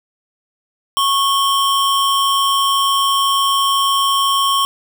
square tone pair together, 1100 / 3106 Hz, C#6 / G7, -14 / -17 cents, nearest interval octave + tritone, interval 1797 cents, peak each -15 / -19 dBFS, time 0.97-4.65 s, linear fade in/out 0 ms, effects 8-bit

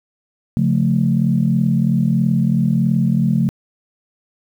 sine chord, Db augmented, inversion none, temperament equal with one note detuned, 138.59 / 176.95 / 220 Hz, Db3 / F3 / A3, 0 / +23 / 0 cents, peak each -17 dBFS, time 0.57-3.49 s, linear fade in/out 0 ms, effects tanh soft clip ceiling -3 dBFS + 8-bit

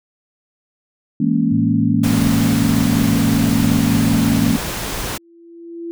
sine chord, A# half-diminished seventh, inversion second, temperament equal, 164.81 / 207.7 / 233.1 / 277.2 Hz, E3 / G#3 / A#3 / C#4, 0 / 0 / 0 / 0 cents, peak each -20 / -20 / -17 / -19 dBFS, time 1.2-4.57 s, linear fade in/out 5 ms
sine tone, 110 Hz, A2, in tune, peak -21 dBFS, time 1.51-4.52 s, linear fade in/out 10 ms
pink noise, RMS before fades -24 dBFS, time 2.03-5.18 s, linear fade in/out 10 ms
sine tone with exponential growth, 337.7 Hz, E4, 42 cents sharp, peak -23 dBFS, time 4.8-5.91 s, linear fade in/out 0 ms, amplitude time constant 240 ms
effects none

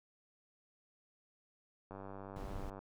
click train, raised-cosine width 1 ms, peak -34 dBFS, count 87, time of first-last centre 1.91-2.79 s, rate 97.7 Hz
brown noise, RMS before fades -44 dBFS, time 2.36-2.7 s, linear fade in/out 2 ms
effects none

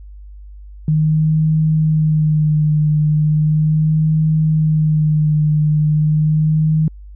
sine tone with vibrato, 154.3 Hz, D#3, 14 cents flat, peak -11 dBFS, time 0.88-6.88 s, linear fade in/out 2 ms, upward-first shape sine, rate 0.37 Hz, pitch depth 29 cents each way, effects added 50 Hz sine -33 dBFS peak until 7.15 s

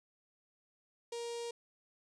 sawtooth tone with notch filter, 470 Hz, A#4, 14 cents sharp, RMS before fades -41 dBFS, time 1.12-1.51 s, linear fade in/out 5 ms, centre 1500 Hz, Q 0.69, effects resampled to 22050 Hz

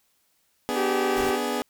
20% pulse chord, G# diminished, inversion first, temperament equal, 246.9 / 293.7 / 415.3 Hz, B3 / D4 / G#4, 0 / 0 / 0 cents, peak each -24 / -27 / -24 dBFS, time 0.69-1.62 s, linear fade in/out 0 ms
harmonic tone, 386.8 Hz, G4, 23 cents flat, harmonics 1 / 2 / 3 / 4 / 5 / 6 / 7, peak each -25 / -31 / -35 / -37 / -39 / -41 / -42 dBFS, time 0.74-1.39 s, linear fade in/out 50 ms
pink noise, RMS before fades -35 dBFS, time 1.16-1.31 s, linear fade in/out 10 ms
effects white hiss -68 dBFS RMS until 1.69 s

